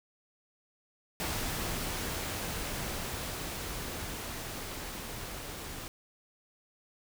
pink noise with level ramp, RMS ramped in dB -34 to -42 dBFS, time 1.2-5.88 s, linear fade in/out 0 ms, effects none

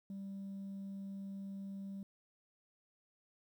sine tone, 196 Hz, G3, in tune, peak -40 dBFS, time 0.1-2.03 s, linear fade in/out 2 ms, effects tanh soft clip ceiling -41 dBFS + 12-bit

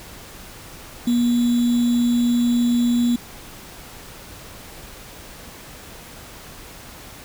sine tone with sample-and-hold, 240 Hz, B3, 49 cents flat, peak -15 dBFS, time 1.07-3.16 s, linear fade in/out 5 ms, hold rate 3675 Hz, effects pink hiss -40 dBFS RMS until 7.24 s

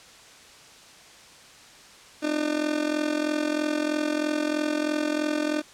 30% pulse tone with amplitude modulation, 301.9 Hz, D4, 48 cents sharp, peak -18 dBFS, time 2.22-5.62 s, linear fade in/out 20 ms, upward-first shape sine, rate 43.1 Hz, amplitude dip 75%, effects white hiss -49 dBFS RMS until 5.73 s + low-pass 7000 Hz 12 dB/octave

